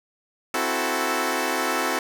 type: chord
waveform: 10% pulse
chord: F# half-diminished seventh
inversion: second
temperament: equal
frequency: 261.6 / 329.6 / 370 / 440 Hz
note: C4 / E4 / F#4 / A4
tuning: 0 / 0 / 0 / 0 cents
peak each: -20 dBFS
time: 0.54-1.99 s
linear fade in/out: 2 ms
effects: none